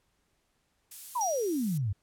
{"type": "noise", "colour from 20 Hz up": "violet", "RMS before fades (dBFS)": -40, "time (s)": [0.91, 1.78], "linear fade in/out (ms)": 5}
{"type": "exponential sweep", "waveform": "sine", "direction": "down", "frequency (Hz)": [1046.5, 91.6], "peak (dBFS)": -27, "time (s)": [1.15, 1.93], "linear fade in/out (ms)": 10}
{"type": "tone with exponential decay", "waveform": "sine", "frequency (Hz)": 5750, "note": "F8", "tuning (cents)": 50, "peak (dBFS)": -29, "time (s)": [1.21, 1.81], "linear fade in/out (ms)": 1, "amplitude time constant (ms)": 130}
{"effects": ["pink hiss -74 dBFS RMS until 2.02 s", "low-pass 12000 Hz 12 dB/octave"]}